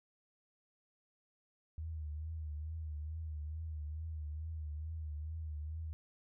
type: tone with vibrato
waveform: sine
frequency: 77.78 Hz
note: D#2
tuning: in tune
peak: -39 dBFS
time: 1.78-5.93 s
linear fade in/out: 0 ms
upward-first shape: triangle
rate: 2.3 Hz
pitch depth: 83 cents each way
effects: none